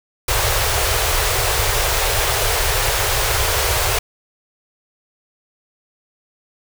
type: band-stop noise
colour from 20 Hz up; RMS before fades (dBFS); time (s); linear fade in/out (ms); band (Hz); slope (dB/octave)
pink; -18; 0.28-3.99; 5; 120 to 390; 48
effects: none